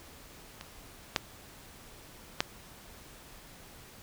clicks, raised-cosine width 0.2 ms, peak -24 / -8 / -8 dBFS, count 3, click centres 0.611 / 1.162 / 2.405 s, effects pink hiss -52 dBFS RMS until 4.02 s

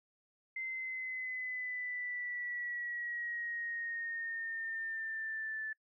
sine exponential sweep, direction down, 2076 to 1749 Hz, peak -37 dBFS, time 0.56-5.73 s, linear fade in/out 5 ms, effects noise-tail reverb RT60 0.1 s tail -23 dB re dry

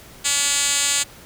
5% pulse tone with band-pass filter, 284.3 Hz, C#4, 44 cents sharp, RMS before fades -20 dBFS, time 0.24-1.04 s, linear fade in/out 20 ms, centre 6500 Hz, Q 3.2, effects pink hiss -44 dBFS RMS until 1.25 s

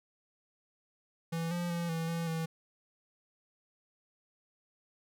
square tone with pitch steps, 165.6 / 174.3 / 170.9 / 163.9 / 167.1 / 162.7 Hz, E3 / F3 / F3 / E3 / E3 / E3, +8 / -3 / -37 / -10 / +24 / -22 cents, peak -33 dBFS, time 1.32-2.46 s, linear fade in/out 10 ms, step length 190 ms, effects none

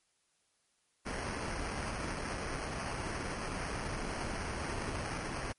pink noise with sample-and-hold, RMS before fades -38 dBFS, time 1.05-5.53 s, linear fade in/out 20 ms, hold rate 3675 Hz, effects white hiss -75 dBFS RMS until 5.58 s + MP3 48 kbps

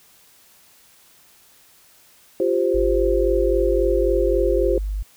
sine chord, F suspended second, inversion none, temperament just, 349.2 / 392.9 / 523.8 Hz, F4 / G4 / C5, 0 / +4 / +2 cents, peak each -21 dBFS, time 2.4-4.78 s, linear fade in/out 2 ms
sine tone, 50.1 Hz, G1, 38 cents sharp, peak -22 dBFS, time 2.74-5.03 s, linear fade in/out 10 ms
effects white hiss -53 dBFS RMS until 5.16 s

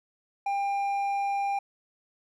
sine tone with hard clipping, 798 Hz, G5, 31 cents sharp, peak -27 dBFS, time 0.46-1.59 s, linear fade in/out 5 ms, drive 5 dB, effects none

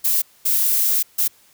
violet noise bursts at uneven times, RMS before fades -18 dBFS, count 3, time 0.04-0.22 / 0.45-1.03 / 1.18-1.28 s, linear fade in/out 10 ms, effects white hiss -54 dBFS RMS until 1.53 s

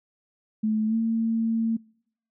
sine tone with pitch glide, 216.6 to 226.2 Hz, A3 to A3, -27 to +48 cents, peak -21 dBFS, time 0.63-1.77 s, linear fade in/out 10 ms, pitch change +75 cents, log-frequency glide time 0.87-0.95 s, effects noise-tail reverb RT60 0.7 s tail -26 dB re dry

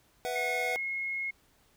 square chord, B suspended fourth, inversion none, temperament just, 493.9 / 658.5 / 740.8 Hz, B4 / E5 / F#5, 0 / -2 / +2 cents, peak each -36 / -39 / -36 dBFS, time 0.25-0.76 s, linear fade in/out 0 ms
sine tone, 2163 Hz, C#7, 43 cents flat, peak -31 dBFS, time 0.35-1.31 s, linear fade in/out 10 ms
effects pink hiss -66 dBFS RMS until 1.76 s

